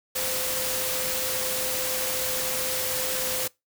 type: tone in noise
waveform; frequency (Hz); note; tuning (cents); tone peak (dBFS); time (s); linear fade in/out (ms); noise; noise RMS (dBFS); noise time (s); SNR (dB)
sine; 515; C5; -28; -34; 0.15-3.48; 10; white; -28; 0.15-3.48; -9
effects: noise-tail reverb RT60 0.2 s tail -23 dB re dry